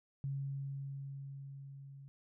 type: tone with level ramp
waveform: sine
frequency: 138 Hz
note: C#3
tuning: 7 cents flat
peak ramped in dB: -35 to -50 dBFS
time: 0.24-2.08 s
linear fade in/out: 0 ms
effects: none